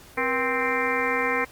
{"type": "harmonic tone with a mistuned harmonic", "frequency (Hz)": 261.6, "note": "C4", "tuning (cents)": 0, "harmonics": [1, 2, 3, 4, 5, 6, 7, 8, 9], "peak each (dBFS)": [-33, -28, -33, -29, -33, -34, -30, -28, -32], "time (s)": [0.17, 1.45], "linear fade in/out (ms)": 10, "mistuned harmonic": 2, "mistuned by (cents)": -140, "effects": ["pink hiss -49 dBFS RMS until 1.51 s", "Opus 48 kbps"]}